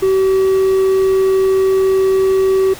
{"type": "tone", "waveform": "triangle", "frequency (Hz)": 382.1, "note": "G4", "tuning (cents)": -44, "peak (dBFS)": -8, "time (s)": [0.02, 2.74], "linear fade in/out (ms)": 10, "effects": ["pink hiss -33 dBFS RMS until 2.79 s"]}